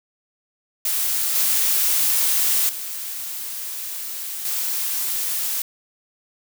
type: noise with level steps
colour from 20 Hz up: blue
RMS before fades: -22 / -19 / -30 / -24 dBFS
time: 0.85-5.62 s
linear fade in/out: 2 ms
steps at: 1.35 / 2.69 / 4.45 s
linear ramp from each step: 2 ms
effects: none